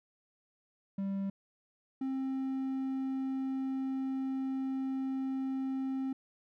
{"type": "tone pair in turn", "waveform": "triangle", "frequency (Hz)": [196, 265.6], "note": ["G3", "C4"], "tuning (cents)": [0, 26], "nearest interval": "perfect fourth", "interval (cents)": 526, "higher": "second", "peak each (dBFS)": [-30, -30], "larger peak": "neither", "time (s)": [[0.98, 1.3], [2.01, 6.13]], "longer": "second", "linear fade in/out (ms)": 5, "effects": []}